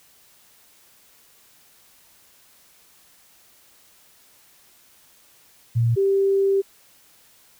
sine tone pair in turn, 116.54 / 392 Hz, A#2 / G4, 0 / 0 cents, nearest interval octave + major sixth, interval 2100 cents, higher second, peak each -16 dBFS, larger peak neither, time 5.75-5.96 / 5.96-6.62 s, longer second, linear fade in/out 20 ms, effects white hiss -55 dBFS RMS until 7.59 s

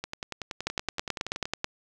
two click trains, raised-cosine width 0.2 ms, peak -16 / -10 dBFS, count 16 / 10, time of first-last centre 0.04-1.455 / 0.67-1.644 s, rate 10.6 / 9.24 Hz, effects none

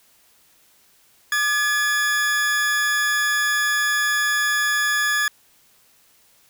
40% pulse tone pair together, 1202.1 / 1700 Hz, D6 / G#6, +40 / +40 cents, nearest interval tritone, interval 600 cents, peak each -27 / -18 dBFS, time 1.32-5.28 s, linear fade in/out 2 ms, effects white hiss -57 dBFS RMS until 6.49 s

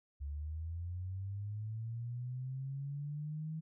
sine linear sweep, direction up, 69.5 to 160 Hz, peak -38 dBFS, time 0.2-3.61 s, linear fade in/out 20 ms, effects none

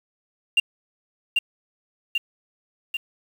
sine tone with echo, 2785 Hz, F7, 5 cents flat, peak -11 dBFS, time 0.57-0.6 s, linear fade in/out 5 ms, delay 790 ms, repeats 3, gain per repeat -4 dB, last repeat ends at 2.97 s, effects tanh soft clip ceiling -13 dBFS + 7-bit

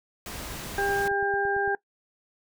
pink noise, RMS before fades -37 dBFS, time 0.26-1.08 s, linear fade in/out 2 ms
click train, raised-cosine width 5 ms, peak -33 dBFS, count 12, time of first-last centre 0.44-1.677 s, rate 8.89 Hz
harmonic tone, 399.4 Hz, G4, 32 cents sharp, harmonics 1 / 2 / 4, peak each -28 / -28 / -28 dBFS, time 0.78-1.75 s, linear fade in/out 2 ms
effects noise-tail reverb RT60 0.1 s tail -20 dB re dry

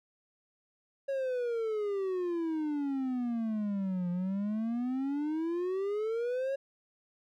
triangle exponential two-way sweep, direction down then up, 554.4 to 174.61 to 554.4 Hz, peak -28 dBFS, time 1.08-6.56 s, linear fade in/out 10 ms, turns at 4.1 s, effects none

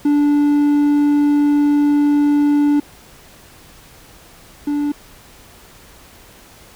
triangle tone pair in turn, 291.3 / 291.3 Hz, D4 / D4, -14 / -14 cents, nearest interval unison, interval 0 cents, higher neither, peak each -9 / -14 dBFS, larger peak first, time 0.05-2.8 / 4.67-4.92 s, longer first, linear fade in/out 5 ms, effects pink hiss -44 dBFS RMS until 6.75 s

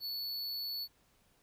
square tone, 4435 Hz, C#8, in tune, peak -37 dBFS, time 0-0.88 s, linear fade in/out 50 ms, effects pink hiss -70 dBFS RMS until 1.42 s

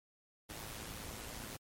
pink noise with amplitude modulation, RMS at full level -44 dBFS, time 0.49-1.57 s, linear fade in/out 10 ms, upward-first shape sine, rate 110 Hz, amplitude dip 50%, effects MP3 64 kbps

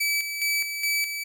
sawtooth tone with tremolo, 2300 Hz, D7, 37 cents flat, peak -19 dBFS, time 0-1.24 s, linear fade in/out 10 ms, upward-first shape square, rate 2.4 Hz, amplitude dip 55%, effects none

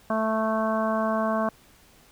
harmonic tone, 220 Hz, A3, in tune, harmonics 1 / 2 / 3 / 4 / 5 / 6 / 7, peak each -27 / -36 / -26 / -35 / -29 / -39 / -36 dBFS, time 0.1-1.49 s, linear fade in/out 2 ms, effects pink hiss -56 dBFS RMS until 2.11 s

